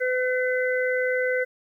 harmonic tone, 506 Hz, B4, 42 cents sharp, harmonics 1 / 3 / 4, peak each -23 / -28 / -29 dBFS, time 0-1.45 s, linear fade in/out 20 ms, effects 10-bit

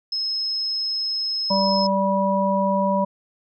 sine tone, 5170 Hz, E8, 34 cents flat, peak -22 dBFS, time 0.12-1.87 s, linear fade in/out 5 ms
harmonic tone, 194.6 Hz, G3, 12 cents flat, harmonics 1 / 3 / 5, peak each -22 / -22 / -22 dBFS, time 1.5-3.05 s, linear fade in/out 10 ms
effects none

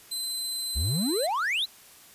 25% pulse tone, 4057 Hz, B7, 46 cents sharp, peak -25 dBFS, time 0.11-1.27 s, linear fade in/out 10 ms
triangle exponential sweep, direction up, 60 to 4231 Hz, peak -23 dBFS, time 0.75-1.66 s, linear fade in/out 20 ms
effects white hiss -52 dBFS RMS until 2.14 s + resampled to 32000 Hz

